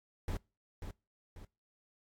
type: noise with echo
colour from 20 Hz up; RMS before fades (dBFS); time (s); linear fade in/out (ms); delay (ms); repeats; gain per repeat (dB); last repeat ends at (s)
brown; -36; 0.28-0.37; 2; 540; 2; -7; 1.45
effects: noise-tail reverb RT60 0.3 s tail -25 dB re dry + AAC 64 kbps